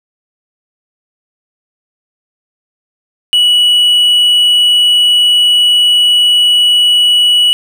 triangle tone, 2938 Hz, F#7, 13 cents flat, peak -4 dBFS, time 3.33-7.53 s, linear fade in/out 0 ms, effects none

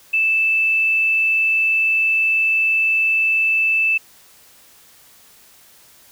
sine tone, 2637 Hz, E7, in tune, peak -14 dBFS, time 0.13-3.98 s, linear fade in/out 10 ms, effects white hiss -49 dBFS RMS until 6.11 s

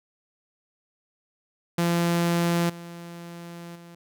sawtooth tone with level steps, 171.1 Hz, F3, 35 cents flat, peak -17 / -34 / -40 dBFS, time 1.78-3.95 s, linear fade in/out 5 ms, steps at 2.69 / 3.75 s, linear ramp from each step 10 ms, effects none

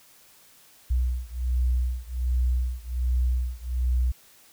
sine beating tone pair, 61.5 / 62.8 Hz, B1 / B1, -7 / +30 cents, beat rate 1.3 Hz, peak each -25 / -26 dBFS, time 0.9-4.12 s, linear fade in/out 10 ms, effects white hiss -55 dBFS RMS until 4.52 s

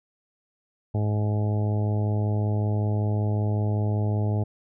harmonic tone, 105.3 Hz, G#2, 24 cents sharp, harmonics 1 / 2 / 3 / 4 / 5 / 6 / 7 / 8, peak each -22 / -32 / -36 / -36 / -41 / -38 / -42 / -42 dBFS, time 0.94-4.44 s, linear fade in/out 10 ms, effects none

